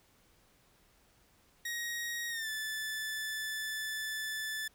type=tone with pitch glide; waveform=sawtooth; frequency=1885 to 1748.6 Hz; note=A#6 to A6; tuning=+19 to -11 cents; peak=-32 dBFS; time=1.65-4.68 s; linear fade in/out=5 ms; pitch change=-130 cents; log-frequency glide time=2.29-2.49 s; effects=pink hiss -67 dBFS RMS until 4.74 s